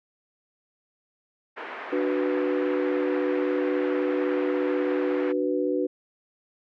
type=band-pass noise; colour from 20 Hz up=white; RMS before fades=-37 dBFS; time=1.56-5.33 s; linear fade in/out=20 ms; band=310 to 2000 Hz; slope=24 dB/octave
type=chord; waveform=sine; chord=B minor; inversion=first; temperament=equal; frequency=293.7 / 370 / 493.9 Hz; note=D4 / F#4 / B4; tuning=0 / 0 / 0 cents; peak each=-27 dBFS; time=1.92-5.87 s; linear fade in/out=10 ms
effects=none